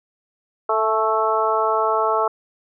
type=harmonic tone with a mistuned harmonic; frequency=220 Hz; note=A3; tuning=in tune; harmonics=2 / 3 / 4 / 5 / 6; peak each=-23 / -23 / -23 / -23 / -23 dBFS; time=0.69-2.28 s; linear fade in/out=5 ms; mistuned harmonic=4; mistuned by=-20 cents; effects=none